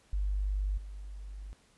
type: tone with level steps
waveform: sine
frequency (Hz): 49.48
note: G1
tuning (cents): +17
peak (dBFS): -28 / -40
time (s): 0.13-1.53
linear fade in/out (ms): 0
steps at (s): 0.77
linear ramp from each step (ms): 10
effects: pink hiss -65 dBFS RMS until 1.77 s + resampled to 24000 Hz

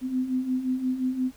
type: beating tone pair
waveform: sine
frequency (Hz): 252.4 / 258.1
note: B3 / C4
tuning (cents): +38 / -23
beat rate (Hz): 5.7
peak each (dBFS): -31 / -25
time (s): 0.01-1.32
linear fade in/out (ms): 50
effects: pink hiss -55 dBFS RMS until 1.36 s

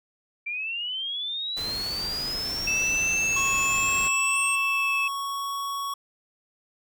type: linear sweep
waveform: sine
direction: up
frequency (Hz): 2340 to 8372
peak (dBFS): -28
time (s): 0.46-4.56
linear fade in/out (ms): 10
type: noise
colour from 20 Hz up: pink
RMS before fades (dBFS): -37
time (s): 1.56-4.09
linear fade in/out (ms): 20
type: tone with vibrato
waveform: sine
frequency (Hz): 2637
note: E7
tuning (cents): 0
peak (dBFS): -23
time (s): 2.67-5.08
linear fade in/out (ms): 5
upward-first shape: sine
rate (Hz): 0.71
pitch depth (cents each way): 11
type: tone with pitch glide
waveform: square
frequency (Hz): 1095 to 1114.8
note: C#6 to C#6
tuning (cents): -22 to +9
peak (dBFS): -29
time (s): 3.36-5.94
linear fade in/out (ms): 5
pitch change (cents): +31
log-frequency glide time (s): 4.08-5.55
effects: none

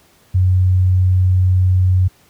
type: tone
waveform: sine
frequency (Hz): 92.2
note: F#2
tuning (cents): -6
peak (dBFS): -9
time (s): 0.34-2.08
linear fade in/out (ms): 10
effects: pink hiss -52 dBFS RMS until 2.29 s + high-pass 60 Hz 12 dB/octave

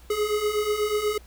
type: beating tone pair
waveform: square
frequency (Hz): 415.3 / 423.5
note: G#4 / G#4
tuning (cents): 0 / +34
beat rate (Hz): 8.2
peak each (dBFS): -29 / -25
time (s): 0.1-1.18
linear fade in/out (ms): 5
effects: added 60 Hz sine -47 dBFS peak until 1.26 s + pink hiss -55 dBFS RMS until 1.26 s

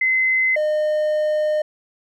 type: tone pair in turn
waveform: sine / triangle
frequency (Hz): 2051 / 609.8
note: C7 / D#5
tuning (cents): -35 / -35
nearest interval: octave + major sixth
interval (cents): 2100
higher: first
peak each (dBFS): -15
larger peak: neither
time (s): 0.01-0.56 / 0.56-1.62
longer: second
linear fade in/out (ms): 5
effects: none

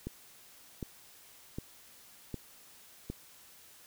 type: click train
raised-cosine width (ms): 3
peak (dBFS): -24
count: 5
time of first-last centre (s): 0.07-3.1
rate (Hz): 1.32
effects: white hiss -57 dBFS RMS until 3.86 s

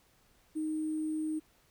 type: tone with sample-and-hold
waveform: sine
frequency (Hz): 311.1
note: D#4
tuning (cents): 0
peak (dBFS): -31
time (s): 0.55-1.4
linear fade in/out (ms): 20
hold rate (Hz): 8820
effects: pink hiss -67 dBFS RMS until 1.7 s

